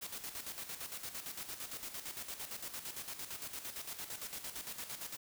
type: noise with tremolo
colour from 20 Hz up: white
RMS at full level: -43 dBFS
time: 0.01-5.17 s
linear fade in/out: 20 ms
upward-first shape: square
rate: 8.8 Hz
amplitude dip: 60%
effects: none